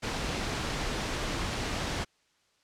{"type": "noise", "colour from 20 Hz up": "pink", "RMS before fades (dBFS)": -32, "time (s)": [0.02, 2.05], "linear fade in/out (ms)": 20, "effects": ["white hiss -69 dBFS RMS until 2.63 s", "low-pass 6000 Hz 12 dB/octave"]}